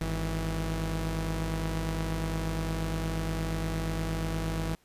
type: tone pair together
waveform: sawtooth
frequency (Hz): 51.33 / 162.5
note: G#1 / E3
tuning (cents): -20 / -24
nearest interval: octave + minor sixth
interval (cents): 1996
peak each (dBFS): -28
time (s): 0.01-4.75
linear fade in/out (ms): 0
effects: pink hiss -66 dBFS RMS until 4.84 s + resampled to 32000 Hz